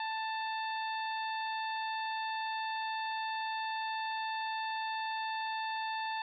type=harmonic tone with a mistuned harmonic; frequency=883 Hz; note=A5; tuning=6 cents sharp; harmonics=1 / 2 / 3 / 4 / 5; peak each=-35 / -41 / -45 / -47 / -49 dBFS; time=0-6.22 s; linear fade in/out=2 ms; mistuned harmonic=4; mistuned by=+23 cents; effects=none